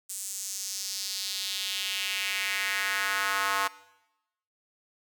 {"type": "tone with high-pass filter sweep", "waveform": "square", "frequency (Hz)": 98, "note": "G2", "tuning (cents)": 0, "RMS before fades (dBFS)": -31, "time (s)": [0.09, 3.68], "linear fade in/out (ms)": 10, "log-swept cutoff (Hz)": [8200, 1100], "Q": 2.3, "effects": ["noise-tail reverb RT60 0.9 s tail -19 dB re dry"]}